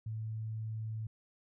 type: tone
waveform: sine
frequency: 110.1 Hz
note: A2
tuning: 2 cents sharp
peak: -36 dBFS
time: 0.06-1.07 s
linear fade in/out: 5 ms
effects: none